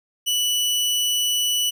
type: tone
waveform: sawtooth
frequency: 2960 Hz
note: F#7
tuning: in tune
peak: -16 dBFS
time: 0.26-1.71 s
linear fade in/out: 20 ms
effects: none

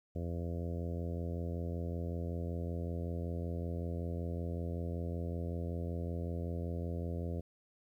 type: harmonic tone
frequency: 85.3 Hz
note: F2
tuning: 40 cents flat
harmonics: 1 / 2 / 3 / 4 / 5 / 6 / 7 / 8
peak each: -37 / -42 / -46 / -48 / -48 / -48 / -51 / -55 dBFS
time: 0.15-7.41 s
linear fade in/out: 10 ms
effects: 12-bit

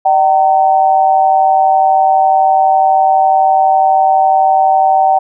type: tone with amplitude modulation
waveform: sine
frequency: 765 Hz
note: G5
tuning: 42 cents flat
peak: -3 dBFS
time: 0.05-5.19 s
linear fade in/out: 10 ms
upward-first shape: sine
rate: 152 Hz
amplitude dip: 75%
effects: none

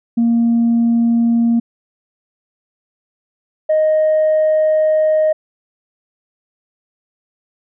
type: tone pair in turn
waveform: sine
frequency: 233.1 / 622.3 Hz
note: A#3 / D#5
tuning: 0 / 0 cents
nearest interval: octave + perfect fourth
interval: 1700 cents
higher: second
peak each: -9 dBFS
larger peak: neither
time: 0.17-1.6 / 3.69-5.33 s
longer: second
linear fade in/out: 10 ms
effects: tanh soft clip ceiling -8 dBFS

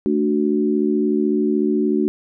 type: chord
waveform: sine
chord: D major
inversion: second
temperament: equal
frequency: 220 / 293.7 / 370 Hz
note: A3 / D4 / F#4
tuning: 0 / 0 / 0 cents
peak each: -20 dBFS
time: 0.06-2.08 s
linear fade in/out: 0 ms
effects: none

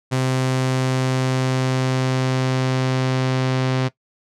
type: tone with low-pass filter sweep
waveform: sawtooth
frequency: 130 Hz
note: C3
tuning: 11 cents flat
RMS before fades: -20 dBFS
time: 0.11-3.89 s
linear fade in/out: 20 ms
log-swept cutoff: 8500 to 4800 Hz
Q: 1
effects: noise-tail reverb RT60 0.1 s tail -17 dB re dry

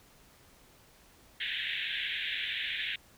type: band-pass noise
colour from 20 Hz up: white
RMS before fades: -35 dBFS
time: 1.4-2.96 s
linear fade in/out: 5 ms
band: 1600 to 3700 Hz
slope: 96 dB/octave
effects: pink hiss -60 dBFS RMS until 3.17 s

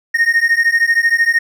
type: beating tone pair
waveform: triangle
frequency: 1846 / 1859 Hz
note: A#6 / A#6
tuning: -17 / -5 cents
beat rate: 13 Hz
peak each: -12 dBFS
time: 0.14-1.39 s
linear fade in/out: 10 ms
effects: none

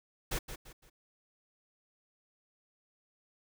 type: noise with echo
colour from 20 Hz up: pink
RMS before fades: -34 dBFS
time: 0.31-0.39 s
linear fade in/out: 10 ms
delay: 170 ms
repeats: 3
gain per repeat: -9 dB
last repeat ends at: 0.9 s
effects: none

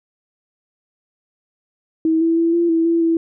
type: tone with pitch steps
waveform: sine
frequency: 321.4 / 329.8 / 333.1 / 341.3 / 328.3 / 334.7 / 329.9 Hz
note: E4 / E4 / E4 / F4 / E4 / E4 / E4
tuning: -44 / +1 / +18 / -40 / -7 / +26 / +1 cents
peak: -13 dBFS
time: 2.05-3.17 s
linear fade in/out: 2 ms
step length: 160 ms
effects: none

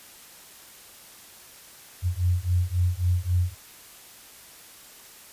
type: beating tone pair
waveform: sine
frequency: 87.3 / 91 Hz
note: F2 / F#2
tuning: 0 / -28 cents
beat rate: 3.7 Hz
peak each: -24 dBFS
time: 2.02-3.55 s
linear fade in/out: 50 ms
effects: white hiss -48 dBFS RMS until 5.32 s + resampled to 32000 Hz

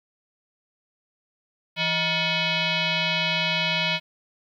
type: tone with frequency modulation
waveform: sine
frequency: 164.81 Hz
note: E3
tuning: in tune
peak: -21 dBFS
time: 1.76-4 s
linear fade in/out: 50 ms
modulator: 791 Hz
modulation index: 4.6
effects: 10-bit

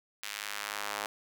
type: tone with high-pass filter sweep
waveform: sawtooth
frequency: 103.3 Hz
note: G#2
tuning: 9 cents flat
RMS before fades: -38 dBFS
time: 0.23-1.06 s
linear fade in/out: 0 ms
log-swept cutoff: 2300 to 820 Hz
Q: 0.96
effects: none

